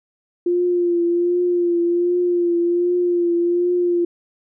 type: tone with vibrato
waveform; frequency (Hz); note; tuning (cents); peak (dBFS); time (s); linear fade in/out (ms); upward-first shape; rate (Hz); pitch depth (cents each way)
sine; 349.1; F4; -1; -15; 0.46-4.05; 5; triangle; 1.3; 36
effects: none